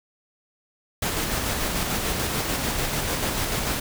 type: noise with tremolo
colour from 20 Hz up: pink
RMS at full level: -25 dBFS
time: 1.02-3.8 s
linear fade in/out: 5 ms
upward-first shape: square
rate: 6.8 Hz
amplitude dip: 25%
effects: none